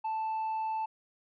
sine tone with tanh clipping, 880 Hz, A5, in tune, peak -31 dBFS, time 0.04-0.86 s, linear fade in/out 10 ms, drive 2 dB, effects none

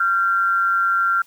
sine tone pair together, 1378 / 1566.7 Hz, F6 / G6, -24 / -1 cents, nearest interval major second, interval 223 cents, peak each -16 / -24 dBFS, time 0-1.22 s, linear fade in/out 5 ms, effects white hiss -54 dBFS RMS until 1.26 s

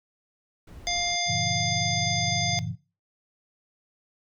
brown noise, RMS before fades -44 dBFS, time 0.67-1.16 s, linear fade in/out 5 ms
harmonic tone, 702 Hz, F5, 9 cents sharp, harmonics 1 / 3 / 5 / 7 / 9, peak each -31 / -32 / -31 / -30 / -32 dBFS, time 0.87-2.59 s, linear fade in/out 0 ms
sine chord, G diminished seventh, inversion none, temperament just, 98 / 117.6 / 141.12 / 169.34 Hz, G2 / Bb2 / Db3 / Fb3, 0 / +16 / +31 / +47 cents, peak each -34 dBFS, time 1.26-2.76 s, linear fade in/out 50 ms
effects noise-tail reverb RT60 0.3 s tail -17 dB re dry

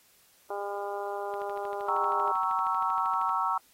harmonic tone, 201.7 Hz, G3, 50 cents sharp, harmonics 2 / 3 / 4 / 5 / 6 / 7, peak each -36 / -38 / -36 / -41 / -44 / -47 dBFS, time 0.5-2.32 s, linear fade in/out 5 ms
click train, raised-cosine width 0.3 ms, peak -33 dBFS, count 26, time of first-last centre 1.34-3.293 s, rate 12.8 Hz
sine chord, G diminished seventh, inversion none, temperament equal with one note detuned, 764.8 / 932.3 / 1108.7 / 1318.5 Hz, G5 / Bb5 / Db6 / Fb6, -43 / 0 / 0 / 0 cents, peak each -34 / -30 / -31 / -30 dBFS, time 1.88-3.58 s, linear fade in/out 5 ms
effects white hiss -62 dBFS RMS until 3.73 s + AAC 48 kbps

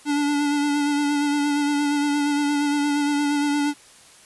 square tone with vibrato, 290 Hz, D4, 22 cents flat, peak -20 dBFS, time 0.05-3.74 s, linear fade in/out 50 ms, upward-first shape sine, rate 8.6 Hz, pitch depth 25 cents each way, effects white hiss -49 dBFS RMS until 4.25 s + resampled to 24000 Hz

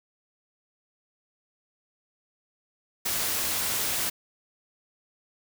white noise, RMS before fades -28 dBFS, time 3.05-4.1 s, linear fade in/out 10 ms, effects none

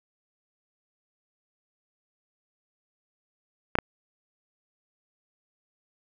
clicks, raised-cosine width 0.5 ms, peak -6 dBFS, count 2, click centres 3.754 / 3.787 s, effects none

